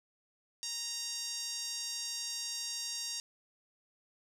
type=tone with band-pass filter; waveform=5% pulse; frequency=932.3 Hz; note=A#5; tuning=in tune; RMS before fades=-39 dBFS; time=0.63-3.2 s; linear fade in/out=0 ms; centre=5400 Hz; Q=2; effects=none